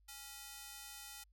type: ring-modulated tone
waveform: 5% pulse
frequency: 1109 Hz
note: C#6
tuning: in tune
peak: -34 dBFS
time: 0.08-1.24 s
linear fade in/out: 10 ms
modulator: 280 Hz
effects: added 50 Hz sine -66 dBFS peak until 1.32 s